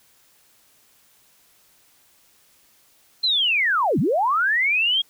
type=linear two-way sweep; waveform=sine; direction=down then up; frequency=4186 to 123.47 to 3292 Hz; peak=-17 dBFS; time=3.23-5.02 s; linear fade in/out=10 ms; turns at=3.99 s; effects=white hiss -58 dBFS RMS until 5.09 s